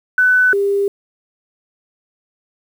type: tone pair in turn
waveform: sine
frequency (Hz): 1500 / 399.8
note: F#6 / G4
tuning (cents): +23 / +34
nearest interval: octave + major seventh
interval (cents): 2289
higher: first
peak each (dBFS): -9 / -13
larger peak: first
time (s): 0.18-0.53 / 0.53-0.88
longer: neither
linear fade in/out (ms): 2
effects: 7-bit